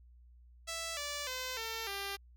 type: tone with pitch steps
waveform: 5% pulse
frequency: 660 / 581.2 / 511.9 / 450.8 / 397 Hz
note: E5 / D5 / C5 / A4 / G4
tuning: +2 / -18 / -38 / +42 / +22 cents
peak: -26 dBFS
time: 0.67-2.17 s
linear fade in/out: 20 ms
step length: 300 ms
effects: added 60 Hz sine -56 dBFS peak until 2.36 s